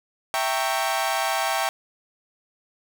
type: chord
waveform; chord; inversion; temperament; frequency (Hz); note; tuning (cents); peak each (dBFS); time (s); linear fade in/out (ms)
sawtooth; E diminished seventh; none; equal with one note detuned; 659.3 / 784 / 920 / 1108.7; E5 / G5 / Bb5 / Db6; 0 / 0 / -23 / 0; -24 / -22 / -26 / -26; 0.34-1.69; 0
effects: none